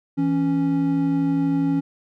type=tone pair together; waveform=triangle; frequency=164.81 / 277.2 Hz; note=E3 / C#4; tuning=0 / 0 cents; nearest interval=major sixth; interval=900 cents; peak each=-22 / -17 dBFS; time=0.17-1.81 s; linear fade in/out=20 ms; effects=none